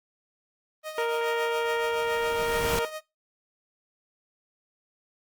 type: tone with tremolo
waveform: sawtooth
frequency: 622.3 Hz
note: D#5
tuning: in tune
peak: -27 dBFS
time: 0.83-3.01 s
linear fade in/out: 50 ms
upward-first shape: triangle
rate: 7.1 Hz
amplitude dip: 70%
type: harmonic tone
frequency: 466.1 Hz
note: A#4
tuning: in tune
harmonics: 1 / 2 / 3 / 4 / 5 / 6 / 7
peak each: -26 / -32 / -36 / -38 / -40 / -42 / -43 dBFS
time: 0.98-2.85 s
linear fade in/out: 2 ms
type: noise with exponential growth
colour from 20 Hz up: pink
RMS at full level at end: -28 dBFS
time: 1.41-2.79 s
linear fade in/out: 1 ms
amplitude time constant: 300 ms
effects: noise-tail reverb RT60 0.2 s tail -19 dB re dry + Opus 32 kbps